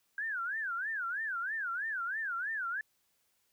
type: tone with vibrato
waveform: sine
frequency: 1568 Hz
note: G6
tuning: in tune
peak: -33 dBFS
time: 0.18-2.81 s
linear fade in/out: 2 ms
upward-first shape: sine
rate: 3.1 Hz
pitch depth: 250 cents each way
effects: white hiss -75 dBFS RMS until 3.52 s